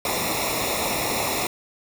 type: noise with comb filter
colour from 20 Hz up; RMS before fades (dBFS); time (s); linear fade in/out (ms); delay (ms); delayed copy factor
pink; -25; 0.05-1.47; 2; 0.64; -0.85
effects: none